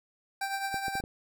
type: tone with tremolo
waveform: 25% pulse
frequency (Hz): 784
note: G5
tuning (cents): 0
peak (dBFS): -25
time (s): 0.41-1.01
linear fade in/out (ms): 5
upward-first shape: triangle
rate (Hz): 9.4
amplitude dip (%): 60
type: clicks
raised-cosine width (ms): 2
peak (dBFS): -26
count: 5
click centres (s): 0.743 / 0.882 / 0.954 / 1.001 / 1.039
effects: none